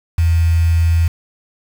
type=tone with quantisation; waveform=sine; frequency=83.2 Hz; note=E2; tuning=17 cents sharp; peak=-10 dBFS; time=0.18-1.08 s; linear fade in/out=5 ms; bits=5; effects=none